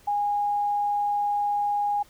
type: tone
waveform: sine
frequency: 821 Hz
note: G#5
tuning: 20 cents flat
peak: -22 dBFS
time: 0.07-2.03 s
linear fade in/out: 10 ms
effects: pink hiss -56 dBFS RMS until 2.09 s

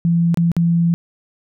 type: tone with dropouts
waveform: sine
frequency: 169.3 Hz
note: E3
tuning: 46 cents sharp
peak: -12 dBFS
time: 0.05-0.94 s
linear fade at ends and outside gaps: 0 ms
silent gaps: 0.344-0.373 / 0.517-0.566 s
effects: none

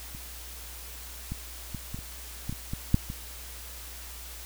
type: clicks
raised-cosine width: 5 ms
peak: -29 / -21 / -22 / -22 / -29 / -19 / -24 / -20 / -7 / -23 dBFS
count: 10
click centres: 0.149 / 1.32 / 1.747 / 1.945 / 1.989 / 2.495 / 2.526 / 2.735 / 2.944 / 3.101 s
effects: added 60 Hz sine -44 dBFS peak until 4.45 s + white hiss -44 dBFS RMS until 4.45 s

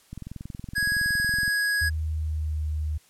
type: click train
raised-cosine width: 5 ms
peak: -24 dBFS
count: 30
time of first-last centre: 0.13-1.479 s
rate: 21.5 Hz
type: tone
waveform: square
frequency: 1661.2 Hz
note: G#6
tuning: in tune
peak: -23 dBFS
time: 0.75-1.9 s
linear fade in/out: 20 ms
type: tone with pitch glide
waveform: sine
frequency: 78.4 to 76.52 Hz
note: D#2 to D#2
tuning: +14 to -28 cents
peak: -25 dBFS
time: 1.81-2.98 s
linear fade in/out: 10 ms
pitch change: -42 cents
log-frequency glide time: 2.05-2.65 s
effects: white hiss -59 dBFS RMS until 3.09 s + low-pass 12000 Hz 12 dB/octave

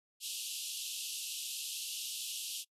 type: band-pass noise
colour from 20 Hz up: pink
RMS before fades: -41 dBFS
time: 0.2-2.65 s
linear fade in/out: 50 ms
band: 2700 to 13000 Hz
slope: 96 dB/octave
effects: noise-tail reverb RT60 0.1 s tail -23 dB re dry

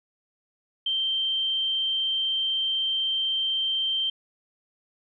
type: tone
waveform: sine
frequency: 3136 Hz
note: G7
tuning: in tune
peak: -23 dBFS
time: 0.86-4.1 s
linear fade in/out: 5 ms
effects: none

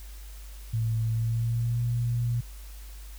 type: tone with pitch glide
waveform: sine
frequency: 112.8 to 119.51 Hz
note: A2 to A#2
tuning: +44 to +44 cents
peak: -24 dBFS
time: 0.73-2.41 s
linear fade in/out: 10 ms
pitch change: +100 cents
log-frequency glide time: 1.1-1.83 s
effects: added 50 Hz sine -40 dBFS peak until 3.18 s + white hiss -52 dBFS RMS until 3.18 s

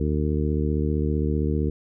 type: harmonic tone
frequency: 75.4 Hz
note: D2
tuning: 46 cents sharp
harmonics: 1 / 2 / 3 / 4 / 5 / 6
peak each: -24 / -27 / -29 / -30 / -31 / -32 dBFS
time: 0-1.7 s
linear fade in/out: 5 ms
effects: none

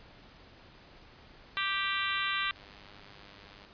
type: harmonic tone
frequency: 392 Hz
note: G4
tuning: in tune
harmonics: 3 / 4 / 5 / 6 / 7 / 8 / 9 / 10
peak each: -35 / -36 / -37 / -38 / -38 / -39 / -40 / -40 dBFS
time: 1.57-2.51 s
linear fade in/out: 0 ms
type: click train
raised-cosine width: 0.2 ms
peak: -35 dBFS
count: 111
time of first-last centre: 2.56-3.649 s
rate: 101 Hz
effects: pink hiss -55 dBFS RMS until 3.73 s + resampled to 11025 Hz

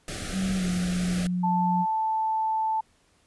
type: band-stop noise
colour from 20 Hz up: pink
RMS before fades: -34 dBFS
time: 0.08-1.27 s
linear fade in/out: 2 ms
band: 770 to 1200 Hz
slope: 96 dB/octave
type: tone with pitch glide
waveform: sine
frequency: 190 to 179.34 Hz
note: F#3 to F3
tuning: +46 to +46 cents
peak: -24 dBFS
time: 0.32-1.86 s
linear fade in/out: 50 ms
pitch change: -100 cents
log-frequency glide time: 0.54-0.67 s
type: tone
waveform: sine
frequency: 880 Hz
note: A5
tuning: in tune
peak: -23 dBFS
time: 1.43-2.81 s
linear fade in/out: 10 ms
effects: pink hiss -64 dBFS RMS until 3.26 s + resampled to 24000 Hz

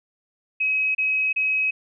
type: tone bursts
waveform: sine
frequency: 2547 Hz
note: D#7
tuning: 40 cents sharp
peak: -19 dBFS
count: 3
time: 0.6-1.71 s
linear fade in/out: 10 ms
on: 350 ms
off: 30 ms
effects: none

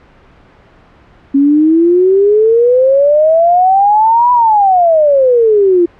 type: exponential two-way sweep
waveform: sine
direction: up then down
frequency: 273 to 992 to 338.3 Hz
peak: -5 dBFS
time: 1.34-5.86 s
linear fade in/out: 10 ms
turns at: 4.32 s
effects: pink hiss -43 dBFS RMS until 5.99 s + low-pass 2000 Hz 12 dB/octave

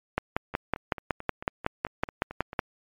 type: two click trains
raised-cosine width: 0.5 ms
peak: -9 / -22 dBFS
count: 14 / 10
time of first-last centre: 0.18-2.592 / 0.54-2.531 s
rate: 5.39 / 4.52 Hz
effects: MP3 96 kbps

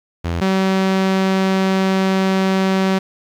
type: tone pair in turn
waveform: sawtooth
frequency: 85.2 / 190.66 Hz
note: F2 / G3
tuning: -42 / -48 cents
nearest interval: octave + major second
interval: 1394 cents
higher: second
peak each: -15 / -10 dBFS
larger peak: second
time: 0.24-0.41 / 0.41-2.99 s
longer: second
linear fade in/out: 10 ms
effects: low-pass 5000 Hz 12 dB/octave + 8-bit

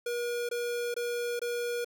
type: tone bursts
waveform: square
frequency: 479.2 Hz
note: A#4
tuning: 48 cents sharp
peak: -31 dBFS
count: 4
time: 0.06-1.846 s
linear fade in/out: 5 ms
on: 430 ms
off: 22 ms
effects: none

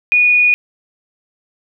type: tone with frequency modulation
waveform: sine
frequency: 2459 Hz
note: D#7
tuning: 21 cents flat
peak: -8 dBFS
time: 0.12-0.54 s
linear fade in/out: 0 ms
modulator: 21.5 Hz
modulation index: 0.32
effects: none

